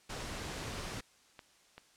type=noise; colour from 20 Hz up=pink; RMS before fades=-41 dBFS; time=0.09-1.01 s; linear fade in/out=10 ms
type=clicks; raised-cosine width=0.3 ms; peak=-32 dBFS; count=2; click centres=1.392 / 1.78 s
effects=white hiss -65 dBFS RMS until 1.96 s + low-pass 8000 Hz 12 dB/octave